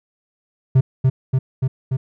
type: tone with echo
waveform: triangle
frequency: 130.81 Hz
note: C3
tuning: in tune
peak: -7 dBFS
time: 0.75-0.81 s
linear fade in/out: 10 ms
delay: 290 ms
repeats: 4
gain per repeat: -2 dB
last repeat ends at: 1.97 s
effects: none